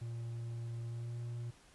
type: tone with pitch glide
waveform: triangle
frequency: 116.8 to 118.7 Hz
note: A#2 to A#2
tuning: +4 to +32 cents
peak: -37 dBFS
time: 0.01-1.51 s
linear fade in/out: 10 ms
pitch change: +28 cents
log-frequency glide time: 0.9-1.13 s
effects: pink hiss -63 dBFS RMS until 1.74 s + resampled to 24000 Hz